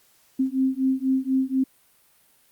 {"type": "beating tone pair", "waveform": "sine", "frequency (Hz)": [261.6, 265.7], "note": ["C4", "C4"], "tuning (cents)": [0, 27], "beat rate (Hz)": 4.1, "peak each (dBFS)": -23, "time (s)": [0.39, 1.64], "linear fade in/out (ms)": 10, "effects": ["white hiss -60 dBFS RMS until 2.51 s", "Opus 48 kbps"]}